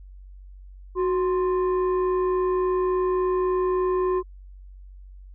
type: tone pair together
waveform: sine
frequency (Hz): 369.5 / 1045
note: F#4 / C6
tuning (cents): -2 / -2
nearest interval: octave + tritone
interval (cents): 1800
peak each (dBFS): -19 / -26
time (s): 0.95-4.23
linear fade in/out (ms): 50
effects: tanh soft clip ceiling -17 dBFS + added 47 Hz sine -41 dBFS peak until 5.34 s